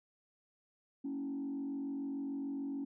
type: tone with frequency modulation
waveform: sine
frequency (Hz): 277.2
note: C#4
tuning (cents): 0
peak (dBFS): -35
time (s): 1.04-2.85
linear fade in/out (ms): 10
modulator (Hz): 46.9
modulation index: 0.61
effects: tanh soft clip ceiling -33 dBFS